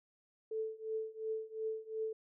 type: tone with tremolo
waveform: sine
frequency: 440 Hz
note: A4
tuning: in tune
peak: -33 dBFS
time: 0.51-2.13 s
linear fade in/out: 5 ms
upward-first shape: triangle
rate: 2.8 Hz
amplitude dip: 95%
effects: none